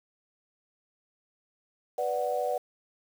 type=chord; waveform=sine; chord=B minor; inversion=none; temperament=equal; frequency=493.9 / 587.3 / 740 Hz; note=B4 / D5 / F#5; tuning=0 / 0 / 0 cents; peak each=-31 dBFS; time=1.98-2.58 s; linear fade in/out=5 ms; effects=8-bit